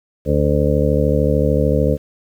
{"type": "harmonic tone", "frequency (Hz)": 73.42, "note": "D2", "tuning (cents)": 0, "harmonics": [1, 2, 3, 4, 6, 7, 8], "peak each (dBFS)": [-19, -19, -22, -23, -21, -19, -25], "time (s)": [0.25, 1.98], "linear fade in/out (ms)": 50, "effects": ["8-bit"]}